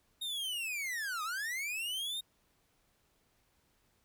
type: linear two-way sweep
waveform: 45% pulse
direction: down then up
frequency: 3737 to 1212 to 3737 Hz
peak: -35 dBFS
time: 0.21-2.21 s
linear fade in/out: 10 ms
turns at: 1.23 s
effects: pink hiss -73 dBFS RMS until 4.04 s